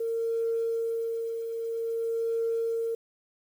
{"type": "tone with tremolo", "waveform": "sine", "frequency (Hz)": 457.8, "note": "A#4", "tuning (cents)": -31, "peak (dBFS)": -24, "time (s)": [0, 2.95], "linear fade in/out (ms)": 5, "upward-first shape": "triangle", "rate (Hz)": 0.51, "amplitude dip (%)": 55, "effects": ["tanh soft clip ceiling -20 dBFS", "9-bit"]}